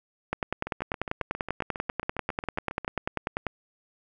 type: two click trains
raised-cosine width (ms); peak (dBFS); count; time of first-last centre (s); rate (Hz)
0.5; -19 / -12; 17 / 33; 0.67-2.847 / 0.33-3.467; 7.35 / 10.2
effects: none